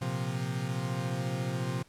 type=chord; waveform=40% pulse; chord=Bb suspended second; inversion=none; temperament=equal; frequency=116.54 / 130.81 / 174.61 Hz; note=Bb2 / C3 / F3; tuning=0 / 0 / 0 cents; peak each=-36 / -32 / -36 dBFS; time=0.01-1.83 s; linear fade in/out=10 ms; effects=pink hiss -62 dBFS RMS until 1.88 s + low-pass 11000 Hz 12 dB/octave